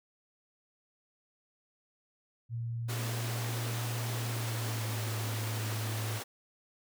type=tone with pitch glide; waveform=sine; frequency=116.54 to 109.37 Hz; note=A#2 to A2; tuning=0 to -10 cents; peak=-33 dBFS; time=2.49-6.21 s; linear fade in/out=50 ms; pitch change=-110 cents; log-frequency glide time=4.26-5.02 s
type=high-pass noise; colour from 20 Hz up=pink; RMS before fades=-40 dBFS; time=2.88-6.24 s; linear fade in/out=20 ms; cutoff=200 Hz; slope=96 dB/octave
effects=none